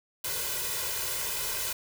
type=noise with comb filter; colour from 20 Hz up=white; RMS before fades=-32 dBFS; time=0.24-1.73 s; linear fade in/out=5 ms; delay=2 ms; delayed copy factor=+1; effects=none